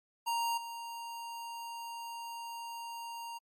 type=tone with level steps; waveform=square; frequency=932.3 Hz; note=A#5; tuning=in tune; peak=-31 / -41 dBFS; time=0.26-3.39 s; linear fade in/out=20 ms; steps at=0.57 s; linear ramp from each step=10 ms; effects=MP3 64 kbps